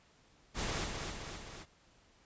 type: noise with echo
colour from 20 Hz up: pink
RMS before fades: -36 dBFS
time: 0.54-0.88 s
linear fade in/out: 50 ms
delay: 260 ms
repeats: 3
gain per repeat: -4 dB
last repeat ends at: 1.66 s
effects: pink hiss -66 dBFS RMS until 2.25 s + resampled to 16000 Hz